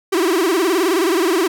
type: tone with vibrato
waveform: 45% pulse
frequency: 355.1 Hz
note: F4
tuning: 29 cents sharp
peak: -14 dBFS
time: 0.12-1.48 s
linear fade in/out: 10 ms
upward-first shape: sine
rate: 19 Hz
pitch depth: 190 cents each way
effects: none